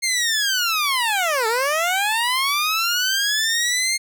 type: linear two-way sweep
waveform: 15% pulse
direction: down then up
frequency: 2140 to 431.9 to 2140 Hz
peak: -12 dBFS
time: 0.02-3.98 s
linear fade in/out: 20 ms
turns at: 1.47 s
effects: none